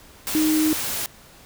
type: tone in noise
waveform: sine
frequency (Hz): 310.8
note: D#4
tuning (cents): -2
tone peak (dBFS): -17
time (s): 0.35-0.73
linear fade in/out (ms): 0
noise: white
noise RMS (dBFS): -27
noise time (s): 0.27-1.06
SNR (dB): +7
effects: pink hiss -48 dBFS RMS until 1.45 s